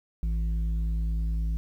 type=tone pair together; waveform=sine; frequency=54.83 / 164.3 Hz; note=A1 / E3; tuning=-5 / -5 cents; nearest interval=octave + perfect fifth; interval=1900 cents; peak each=-23 / -34 dBFS; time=0.23-1.57 s; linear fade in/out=0 ms; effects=tanh soft clip ceiling -23 dBFS + 10-bit